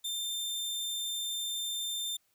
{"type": "tone", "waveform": "sawtooth", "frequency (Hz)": 3588, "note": "A7", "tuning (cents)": 33, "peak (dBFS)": -30, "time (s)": [0.04, 2.17], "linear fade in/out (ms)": 10, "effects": ["white hiss -73 dBFS RMS until 2.34 s"]}